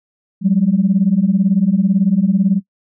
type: beating tone pair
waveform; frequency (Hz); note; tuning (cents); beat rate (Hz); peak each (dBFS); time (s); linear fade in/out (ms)
sine; 182.9 / 200.9; F#3 / G3; -20 / +43; 18; -13; 0.41-2.61; 50
effects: noise-tail reverb RT60 0.1 s tail -21 dB re dry + tanh soft clip ceiling -3 dBFS